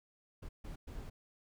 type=noise bursts at uneven times; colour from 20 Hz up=brown; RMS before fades=-45 dBFS; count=3; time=0.42-0.49 / 0.64-0.76 / 0.87-1.1 s; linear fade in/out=10 ms; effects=none